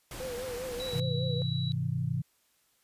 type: noise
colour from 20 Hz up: pink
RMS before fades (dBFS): -42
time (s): 0.11-1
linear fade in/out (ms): 2
type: tone with vibrato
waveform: sine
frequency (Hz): 500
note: B4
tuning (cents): +21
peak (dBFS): -35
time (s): 0.2-1.42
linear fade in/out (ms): 0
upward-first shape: triangle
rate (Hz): 5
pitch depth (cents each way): 93
type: tone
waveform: sine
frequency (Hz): 3916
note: B7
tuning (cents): -15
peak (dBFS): -37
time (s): 0.8-1.72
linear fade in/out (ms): 0
type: chord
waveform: sine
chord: Ab augmented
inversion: none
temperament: equal with one note detuned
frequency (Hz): 103.83 / 130.81 / 162.92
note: Ab2 / C3 / E3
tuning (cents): 0 / 0 / -20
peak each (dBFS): -35 / -31 / -33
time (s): 0.93-2.22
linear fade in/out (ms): 10
effects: white hiss -70 dBFS RMS until 2.83 s + resampled to 32000 Hz